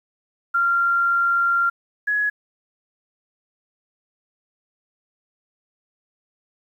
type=tone pair in turn; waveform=sine; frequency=1384 / 1681.6 Hz; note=F6 / G#6; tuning=-16 / +21 cents; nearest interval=minor third; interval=337 cents; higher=second; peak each=-16 / -18 dBFS; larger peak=first; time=0.54-1.7 / 2.07-2.3 s; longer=first; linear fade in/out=10 ms; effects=9-bit